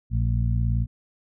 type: harmonic tone with a mistuned harmonic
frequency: 58.27 Hz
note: A#1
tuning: in tune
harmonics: 1 / 2 / 3 / 4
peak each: -23 / -23 / -33 / -35 dBFS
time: 0.1-0.87 s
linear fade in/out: 50 ms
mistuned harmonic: 4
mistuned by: -43 cents
effects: none